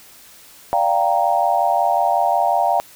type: chord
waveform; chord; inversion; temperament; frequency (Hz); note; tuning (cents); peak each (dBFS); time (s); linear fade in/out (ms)
sine; G minor seventh; second; equal; 587.3 / 698.5 / 784 / 932.3; D5 / F5 / G5 / Bb5; 0 / 0 / 0 / 0; -23 / -18 / -19 / -21; 0.73-2.8; 0
effects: white hiss -45 dBFS RMS until 2.95 s